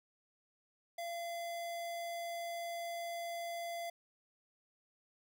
square tone, 683 Hz, F5, 39 cents flat, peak -40 dBFS, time 0.98-3.9 s, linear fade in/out 5 ms, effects none

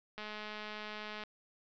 click train, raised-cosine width 0.3 ms, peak -28 dBFS, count 225, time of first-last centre 0.18-1.237 s, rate 212 Hz, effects resampled to 16000 Hz

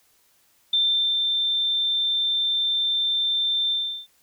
sine tone with ADSR envelope, 3570 Hz, A7, 24 cents sharp, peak -17 dBFS, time 0.73-4.07 s, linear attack 5 ms, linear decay 420 ms, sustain -3 dB, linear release 360 ms, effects white hiss -62 dBFS RMS until 4.22 s

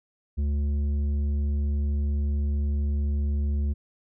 sine tone with tanh clipping, 72.2 Hz, D2, 29 cents flat, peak -24 dBFS, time 0.37-3.74 s, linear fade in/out 20 ms, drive 8 dB, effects none

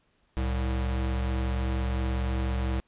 square tone pair together, 65 / 109.32 Hz, C2 / A2, -11 / -11 cents, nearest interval major sixth, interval 900 cents, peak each -27 / -36 dBFS, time 0.37-2.8 s, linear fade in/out 0 ms, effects pink hiss -69 dBFS RMS until 2.87 s + resampled to 8000 Hz

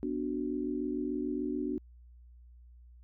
sine chord, B minor, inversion none, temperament equal, 246.9 / 293.7 / 370 Hz, B3 / D4 / F#4, 0 / 0 / 0 cents, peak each -36 / -34 / -37 dBFS, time 0.03-1.78 s, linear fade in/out 0 ms, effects added 60 Hz sine -52 dBFS peak until 3.03 s

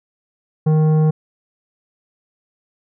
sine tone with tanh clipping, 155.4 Hz, D#3, 2 cents flat, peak -13 dBFS, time 0.66-1.11 s, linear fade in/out 10 ms, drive 11 dB, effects none

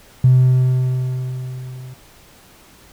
triangle tone with level ramp, 128 Hz, C3, 38 cents flat, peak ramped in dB -3 to -30 dBFS, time 0.24-1.94 s, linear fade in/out 5 ms, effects tanh soft clip ceiling -5 dBFS + pink hiss -47 dBFS RMS until 2.92 s

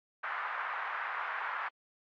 pink band-pass noise, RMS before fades -37 dBFS, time 0.23-1.69 s, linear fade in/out 10 ms, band 980 to 1800 Hz, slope 24 dB/octave, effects AAC 64 kbps

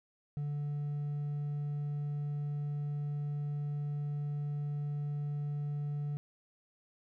triangle tone with hard clipping, 145.9 Hz, D3, 11 cents flat, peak -34 dBFS, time 0.37-6.17 s, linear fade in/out 0 ms, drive 5 dB, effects none

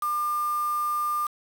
sine tone with quantisation, 1200 Hz, D6, 37 cents sharp, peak -24 dBFS, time 0.02-1.27 s, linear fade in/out 5 ms, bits 6, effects none

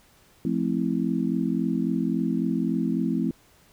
sine chord, F major seventh, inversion none, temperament just, 174.61 / 218.3 / 261.9 / 327.4 Hz, F3 / A3 / C4 / E4, 0 / -13 / +2 / -12 cents, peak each -28 / -27 / -27 / -30 dBFS, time 0.45-3.31 s, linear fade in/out 2 ms, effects pink hiss -58 dBFS RMS until 3.72 s

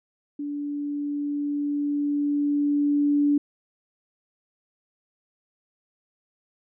sine tone with level ramp, 289.7 Hz, D4, 24 cents flat, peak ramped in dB -28 to -17 dBFS, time 0.39-3.38 s, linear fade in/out 5 ms, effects none

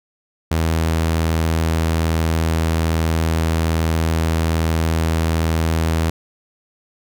sawtooth tone, 81.2 Hz, E2, 26 cents flat, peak -12 dBFS, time 0.51-6.1 s, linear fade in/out 5 ms, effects none

